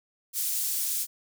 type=high-pass noise; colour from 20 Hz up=pink; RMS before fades=-29 dBFS; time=0.33-1.07 s; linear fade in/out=50 ms; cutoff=8300 Hz; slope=12 dB/octave; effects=none